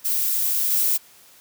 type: noise with level steps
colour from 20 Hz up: violet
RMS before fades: -22 / -20 dBFS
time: 0.04-0.98 s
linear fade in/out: 20 ms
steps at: 0.7 s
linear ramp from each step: 20 ms
effects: white hiss -51 dBFS RMS until 1.4 s + high-pass 80 Hz 12 dB/octave